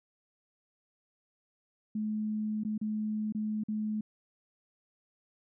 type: tone with dropouts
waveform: sine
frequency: 214.2 Hz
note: A3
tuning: 46 cents flat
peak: -30 dBFS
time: 1.95-4.01 s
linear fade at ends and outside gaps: 5 ms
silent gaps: 2.636-2.649 / 2.779-2.813 / 3.324-3.348 / 3.637-3.684 s
effects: none